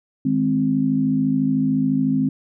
sine chord, Ab major, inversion second, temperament equal, 155.56 / 207.7 / 261.6 Hz, Eb3 / Ab3 / C4, 0 / 0 / 0 cents, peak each -24 / -23 / -18 dBFS, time 0.25-2.29 s, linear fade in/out 5 ms, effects none

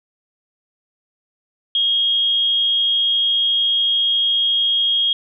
sine tone with amplitude modulation, 3263 Hz, G#7, 31 cents flat, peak -13 dBFS, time 1.75-5.13 s, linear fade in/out 2 ms, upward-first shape sine, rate 294 Hz, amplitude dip 30%, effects none

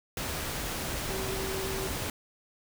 sine tone in noise, 383.7 Hz, G4, 37 cents flat, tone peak -35 dBFS, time 1.1-1.87 s, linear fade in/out 2 ms, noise pink, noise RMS -34 dBFS, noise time 0.17-2.1 s, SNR -4 dB, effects none

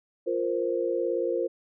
sine chord, F suspended fourth, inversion none, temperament just, 349.2 / 465.6 / 523.8 Hz, F4 / Bb4 / C5, 0 / -2 / +2 cents, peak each -29 dBFS, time 0.26-1.48 s, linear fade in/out 20 ms, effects none

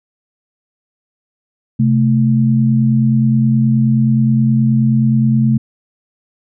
sine tone pair together, 130.52 / 220 Hz, C3 / A3, -4 / 0 cents, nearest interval major sixth, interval 904 cents, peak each -12 dBFS, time 1.79-5.58 s, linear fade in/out 10 ms, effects none

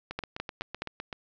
two click trains, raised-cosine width 0.3 ms, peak -20 / -16 dBFS, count 9 / 4, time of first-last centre 0.11-1.128 / 0.19-0.82 s, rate 7.86 / 4.76 Hz, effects resampled to 16000 Hz + 8-bit

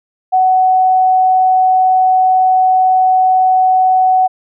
sine tone, 747 Hz, F#5, 16 cents sharp, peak -7 dBFS, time 0.32-4.28 s, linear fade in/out 20 ms, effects none

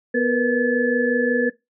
sine tone cluster, 245.3 / 468.1 / 493.6 / 1726 Hz, B3 / A#4 / B4 / A6, -12 / +7 / -1 / -34 cents, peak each -22 dBFS, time 0.14-1.5 s, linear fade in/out 10 ms, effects noise-tail reverb RT60 0.2 s tail -20 dB re dry

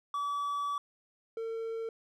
triangle tone pair in turn, 1147 / 452.6 Hz, D6 / A4, -41 / +49 cents, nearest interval octave + major third, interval 1610 cents, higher first, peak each -29 / -32 dBFS, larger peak first, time 0.14-0.78 / 1.37-1.89 s, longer first, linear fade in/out 2 ms, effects none

